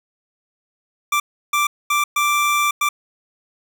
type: tone bursts at uneven times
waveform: 25% pulse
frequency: 1174.7 Hz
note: D6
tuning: in tune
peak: -12 dBFS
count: 5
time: 1.12-1.2 / 1.53-1.67 / 1.9-2.04 / 2.16-2.71 / 2.81-2.89 s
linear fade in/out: 5 ms
effects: none